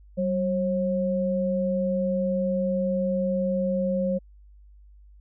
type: tone pair together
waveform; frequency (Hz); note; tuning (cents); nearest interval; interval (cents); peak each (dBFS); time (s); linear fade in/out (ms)
sine; 190.92 / 540; G3 / C#5; -45 / -45; octave + tritone; 1800; -25; 0.17-4.19; 20
effects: added 50 Hz sine -48 dBFS peak until 5.2 s